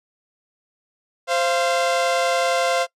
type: tone pair together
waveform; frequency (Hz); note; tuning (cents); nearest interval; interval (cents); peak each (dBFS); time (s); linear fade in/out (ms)
sawtooth; 523.7 / 688; C5 / F5; +1 / -26; perfect fourth; 473; -17; 1.27-2.87; 50
effects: noise-tail reverb RT60 0.1 s tail -21 dB re dry + low-pass 8000 Hz 12 dB/octave